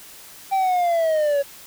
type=linear sweep; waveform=triangle; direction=down; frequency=784 to 554.4 Hz; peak=-15 dBFS; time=0.51-1.43 s; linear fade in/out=20 ms; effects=white hiss -43 dBFS RMS until 1.66 s

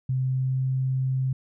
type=tone with pitch glide; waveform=sine; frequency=130 to 131.13 Hz; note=C3 to C3; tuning=-11 to +4 cents; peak=-22 dBFS; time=0.09-1.33 s; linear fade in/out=5 ms; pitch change=+15 cents; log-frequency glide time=0.2-0.66 s; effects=none

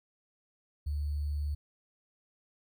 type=tone with sample-and-hold; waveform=sine; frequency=73.42 Hz; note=D2; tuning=in tune; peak=-30 dBFS; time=0.86-1.55 s; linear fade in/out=10 ms; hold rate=4410 Hz; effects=none

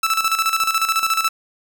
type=tone with tremolo; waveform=sawtooth; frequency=1318.5 Hz; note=E6; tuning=in tune; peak=-11 dBFS; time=0.03-1.29 s; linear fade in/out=5 ms; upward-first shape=square; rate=14 Hz; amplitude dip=65%; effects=none

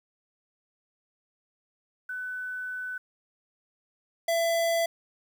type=tone pair in turn; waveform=sine / square; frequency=1500 / 669.4 Hz; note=F#6 / E5; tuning=+23 / +26 cents; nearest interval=octave + major second; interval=1397 cents; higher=first; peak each=-32 / -24 dBFS; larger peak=second; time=2.09-2.98 / 4.28-4.86 s; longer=first; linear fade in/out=5 ms; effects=10-bit

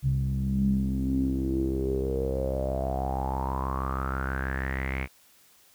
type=tone with low-pass filter sweep; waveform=sawtooth; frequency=66.2 Hz; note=C2; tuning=21 cents sharp; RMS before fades=-28 dBFS; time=0.02-5.08 s; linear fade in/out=50 ms; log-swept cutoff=140 to 2300 Hz; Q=9.2; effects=white hiss -59 dBFS RMS until 5.74 s

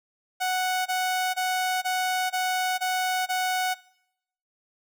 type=tone bursts; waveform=sawtooth; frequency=740 Hz; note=F#5; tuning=in tune; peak=-20 dBFS; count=7; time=0.4-3.746 s; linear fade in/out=20 ms; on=460 ms; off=21 ms; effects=noise-tail reverb RT60 0.8 s tail -22 dB re dry

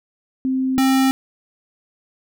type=tone pair in turn; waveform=sine / square; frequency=261.6 / 265.3 Hz; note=C4 / C4; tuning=0 / +24 cents; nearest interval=unison; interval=24 cents; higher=second; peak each=-17 / -14 dBFS; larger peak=second; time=0.45-0.78 / 0.78-1.11 s; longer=neither; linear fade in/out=0 ms; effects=none

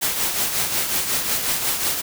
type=noise with tremolo; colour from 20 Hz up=white; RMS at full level=-20 dBFS; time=0.01-2.02 s; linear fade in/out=20 ms; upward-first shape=triangle; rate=5.5 Hz; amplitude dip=55%; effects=none

